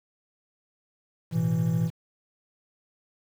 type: chord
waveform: triangle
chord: A suspended second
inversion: none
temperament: equal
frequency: 110 / 123.47 / 164.81 Hz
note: A2 / B2 / E3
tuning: 0 / 0 / 0 cents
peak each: -28 / -27 / -22 dBFS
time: 1.31-1.91 s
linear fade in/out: 50 ms
effects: 8-bit